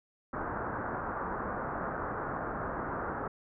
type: low-pass noise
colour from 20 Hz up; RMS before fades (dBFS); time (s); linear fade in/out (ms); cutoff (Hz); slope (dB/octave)
white; -36; 0.33-3.28; 5; 1500; 48
effects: none